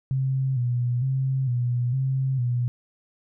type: tone with vibrato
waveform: sine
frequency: 127.4 Hz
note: C3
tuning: 46 cents flat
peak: -21 dBFS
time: 0.11-2.68 s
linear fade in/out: 0 ms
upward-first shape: square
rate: 1.1 Hz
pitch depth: 73 cents each way
effects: none